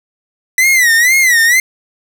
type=tone with vibrato; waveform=45% pulse; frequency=1976 Hz; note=B6; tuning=in tune; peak=-7 dBFS; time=0.58-1.6 s; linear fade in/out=2 ms; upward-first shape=sine; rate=2.1 Hz; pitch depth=150 cents each way; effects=none